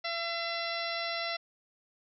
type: harmonic tone with a mistuned harmonic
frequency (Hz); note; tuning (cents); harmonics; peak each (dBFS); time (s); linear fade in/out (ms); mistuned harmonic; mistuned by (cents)
676; E5; +43; 1 / 2 / 3 / 4 / 5 / 6 / 7 / 8; -37 / -40 / -38 / -42 / -43 / -40 / -45 / -43; 0.04-1.37; 10; 5; +27
effects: none